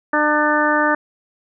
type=harmonic tone with a mistuned harmonic; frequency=300 Hz; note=D4; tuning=37 cents sharp; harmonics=1 / 2 / 3 / 4 / 5 / 6; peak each=-21 / -21 / -21 / -21 / -21 / -21 dBFS; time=0.13-0.95 s; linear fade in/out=5 ms; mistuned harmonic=6; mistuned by=-26 cents; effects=none